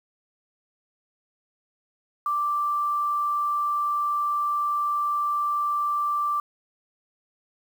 sine tone with quantisation, 1174.7 Hz, D6, in tune, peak -22 dBFS, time 2.26-6.4 s, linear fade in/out 2 ms, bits 8, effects none

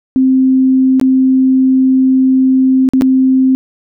sine tone with dropouts, 261.6 Hz, C4, in tune, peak -6 dBFS, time 0.16-3.55 s, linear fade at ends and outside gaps 0 ms, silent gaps 0.998-1.013 / 2.889-2.935 / 3.011-3.02 s, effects none

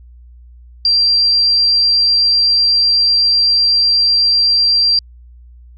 sine tone, 4727 Hz, D8, 10 cents sharp, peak -9 dBFS, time 0.85-4.99 s, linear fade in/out 2 ms, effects added 60 Hz sine -37 dBFS peak until 5.77 s + AAC 48 kbps

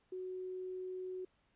sine tone, 370 Hz, F#4, in tune, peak -40 dBFS, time 0.12-1.25 s, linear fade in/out 5 ms, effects pink hiss -75 dBFS RMS until 1.55 s + resampled to 8000 Hz

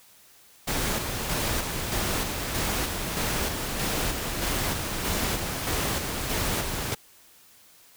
pink noise with tremolo, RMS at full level -27 dBFS, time 0.67-6.95 s, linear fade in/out 10 ms, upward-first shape square, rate 1.6 Hz, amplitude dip 35%, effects white hiss -55 dBFS RMS until 7.96 s

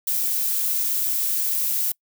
violet noise, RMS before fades -23 dBFS, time 0.07-1.92 s, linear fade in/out 5 ms, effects noise-tail reverb RT60 0.1 s tail -25 dB re dry

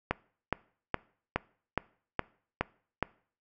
click train, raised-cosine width 0.5 ms, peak -12 dBFS, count 8, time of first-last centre 0.11-3.027 s, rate 2.4 Hz, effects noise-tail reverb RT60 0.5 s tail -22 dB re dry

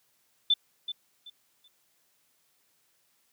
sine tone with echo, 3527 Hz, A7, 3 cents sharp, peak -19 dBFS, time 0.5-0.54 s, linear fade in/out 5 ms, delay 380 ms, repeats 3, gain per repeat -12 dB, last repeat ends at 1.68 s, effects white hiss -70 dBFS RMS until 3.32 s + high-pass 80 Hz 12 dB/octave

